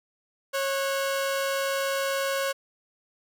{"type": "tone pair together", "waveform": "sawtooth", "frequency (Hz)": [547.4, 1480], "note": ["C#5", "F#6"], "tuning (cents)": [-22, 0], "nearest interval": "octave + perfect fourth", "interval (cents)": 1722, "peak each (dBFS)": [-22, -30], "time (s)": [0.53, 2.53], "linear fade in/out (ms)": 20, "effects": []}